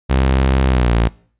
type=tone with pitch glide; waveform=sawtooth; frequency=66 to 57.46 Hz; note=C2 to A#1; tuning=+16 to -24 cents; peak=-8 dBFS; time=0.09-1.09 s; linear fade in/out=20 ms; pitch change=-240 cents; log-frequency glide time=0.67-0.95 s; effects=noise-tail reverb RT60 0.5 s tail -23 dB re dry + resampled to 8000 Hz